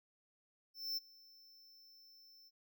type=tone with ADSR envelope; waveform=square; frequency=5330 Hz; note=E8; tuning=18 cents sharp; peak=-36 dBFS; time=0.74-2.51 s; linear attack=230 ms; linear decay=22 ms; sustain=-24 dB; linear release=38 ms; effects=none